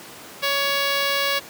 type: tone with notch filter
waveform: 5% pulse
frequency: 560 Hz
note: C#5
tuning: 18 cents sharp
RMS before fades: -22 dBFS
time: 0.42-1.4 s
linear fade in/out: 20 ms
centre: 7100 Hz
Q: 0.98
effects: pink hiss -40 dBFS RMS until 1.49 s + high-pass 200 Hz 12 dB/octave